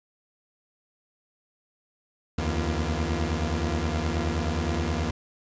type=tone cluster; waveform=sawtooth; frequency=76.3 / 85.8 / 238.2 / 341.3 Hz; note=D#2 / F2 / A#3 / F4; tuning=-33 / -30 / +38 / -40 cents; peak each=-24 / -26 / -29 / -31 dBFS; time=2.38-5.11 s; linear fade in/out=5 ms; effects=resampled to 16000 Hz